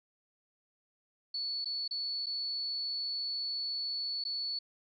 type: tone with dropouts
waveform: sine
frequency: 4433 Hz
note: C#8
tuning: 1 cent flat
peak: -33 dBFS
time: 1.34-4.59 s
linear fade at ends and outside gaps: 5 ms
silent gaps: 1.646-1.656 / 1.879-1.909 / 2.26-2.266 / 4.24-4.25 s
effects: none